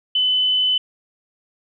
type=tone; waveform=sine; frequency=3017 Hz; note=F#7; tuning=33 cents sharp; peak=-15 dBFS; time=0.15-0.78 s; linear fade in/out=5 ms; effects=none